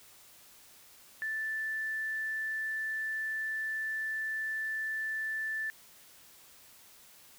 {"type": "tone", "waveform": "sine", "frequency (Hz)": 1760, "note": "A6", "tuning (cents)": 0, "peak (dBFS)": -32, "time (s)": [1.22, 5.7], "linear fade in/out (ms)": 0, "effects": ["white hiss -57 dBFS RMS until 7.38 s"]}